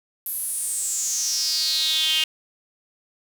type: tone with high-pass filter sweep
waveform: sawtooth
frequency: 314.4 Hz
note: D#4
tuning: 18 cents sharp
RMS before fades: -24 dBFS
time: 0.26-2.24 s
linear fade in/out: 2 ms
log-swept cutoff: 12000 to 2900 Hz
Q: 7
effects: 7-bit